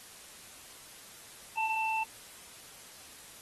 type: tone pair together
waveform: sine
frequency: 883 / 2672 Hz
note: A5 / E7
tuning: +6 / +23 cents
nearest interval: octave + perfect fifth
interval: 1917 cents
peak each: -30 / -33 dBFS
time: 1.57-2.04 s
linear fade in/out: 10 ms
effects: white hiss -51 dBFS RMS until 3.41 s + AAC 32 kbps